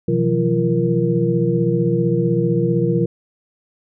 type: tone cluster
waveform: sine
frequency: 127.1 / 164.3 / 179.9 / 342 / 468.5 Hz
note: C3 / E3 / F#3 / F4 / A#4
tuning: -50 / -5 / -48 / -36 / +9 cents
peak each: -21 dBFS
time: 0.08-3.06 s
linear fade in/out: 5 ms
effects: none